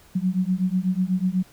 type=beating tone pair; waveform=sine; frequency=180.8 / 188.9 Hz; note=F#3 / F#3; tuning=-40 / +36 cents; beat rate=8.1 Hz; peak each=-23 dBFS; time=0.15-1.43 s; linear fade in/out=10 ms; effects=pink hiss -53 dBFS RMS until 1.52 s